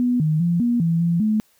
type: tone with pitch steps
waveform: sine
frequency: 246 / 155.1 / 171.7 / 239.1 / 166.3 / 169.9 / 215.3 Hz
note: B3 / D#3 / F3 / A#3 / E3 / F3 / A3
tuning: -7 / -5 / -29 / +44 / +16 / -47 / -37 cents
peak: -16 dBFS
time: 0-1.4 s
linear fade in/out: 0 ms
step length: 200 ms
effects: white hiss -60 dBFS RMS until 1.59 s